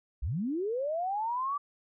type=linear sweep; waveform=sine; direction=up; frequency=46.93 to 1170 Hz; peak=-29 dBFS; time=0.22-1.58 s; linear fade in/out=10 ms; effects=none

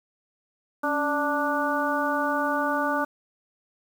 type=harmonic tone with a mistuned harmonic; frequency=293.7 Hz; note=D4; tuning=in tune; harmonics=1 / 2 / 3 / 4 / 5; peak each=-29 / -29 / -29 / -29 / -29 dBFS; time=0.83-3.05 s; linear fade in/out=10 ms; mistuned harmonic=1; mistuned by=-71 cents; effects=8-bit

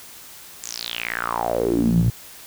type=tone with band-pass filter sweep; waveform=sawtooth; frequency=58.27 Hz; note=A#1; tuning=in tune; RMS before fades=-22 dBFS; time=0.63-2.1 s; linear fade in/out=5 ms; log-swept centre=7500 to 120 Hz; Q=6.8; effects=white hiss -42 dBFS RMS until 2.46 s

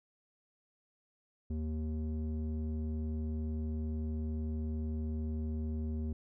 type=tone with low-pass filter; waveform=square; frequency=77.78 Hz; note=D#2; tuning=in tune; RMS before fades=-36 dBFS; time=1.5-6.13 s; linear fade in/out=5 ms; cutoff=290 Hz; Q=1.8; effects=none

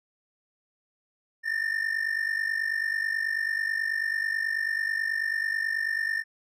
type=ring-modulated tone; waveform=triangle; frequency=1800 Hz; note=A6; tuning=39 cents sharp; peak=-21 dBFS; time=1.43-6.24 s; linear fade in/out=50 ms; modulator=24.6 Hz; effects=none

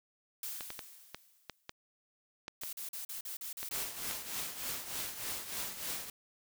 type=noise with exponential decay; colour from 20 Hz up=blue; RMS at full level=-39 dBFS; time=0.43-1.72 s; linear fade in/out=2 ms; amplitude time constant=280 ms
type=clicks; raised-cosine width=0.2 ms; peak=-23 dBFS; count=10; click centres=0.608 / 0.704 / 0.792 / 1.146 / 1.497 / 1.694 / 2.481 / 2.635 / 3.63 / 4.111 s
type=noise bursts; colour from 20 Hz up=blue; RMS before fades=-42 dBFS; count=8; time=2.61-3.85 s; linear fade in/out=5 ms; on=120 ms; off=40 ms
type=noise with tremolo; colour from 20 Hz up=white; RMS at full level=-37 dBFS; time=3.71-6.1 s; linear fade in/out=2 ms; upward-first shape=triangle; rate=3.3 Hz; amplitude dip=70%
effects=none

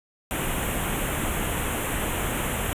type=band-stop noise; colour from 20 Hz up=pink; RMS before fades=-27 dBFS; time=0.31-2.73 s; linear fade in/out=0 ms; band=3300 to 7100 Hz; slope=48 dB/octave; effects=resampled to 32000 Hz

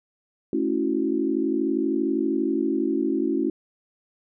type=chord; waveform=sine; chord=F# minor seventh; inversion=first; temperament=equal; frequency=220 / 277.2 / 329.6 / 370 Hz; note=A3 / C#4 / E4 / F#4; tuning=0 / 0 / 0 / 0 cents; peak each=-30 / -25 / -25 / -28 dBFS; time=0.53-3.5 s; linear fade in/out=2 ms; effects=none

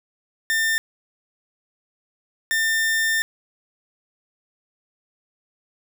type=tone bursts at uneven times; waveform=40% pulse; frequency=1800 Hz; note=A6; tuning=39 cents sharp; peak=-18 dBFS; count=2; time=0.5-0.78 / 2.51-3.22 s; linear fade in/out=0 ms; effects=none

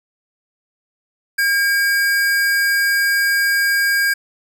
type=tone pair together; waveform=square; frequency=1616 / 2285 Hz; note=G#6 / D7; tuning=-48 / -48 cents; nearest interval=tritone; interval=600 cents; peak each=-15 / -27 dBFS; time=1.38-4.14 s; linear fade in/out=10 ms; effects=none

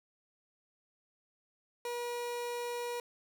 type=tone; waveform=30% pulse; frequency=480.9 Hz; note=B4; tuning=46 cents flat; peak=-33 dBFS; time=1.85-3 s; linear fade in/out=2 ms; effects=none

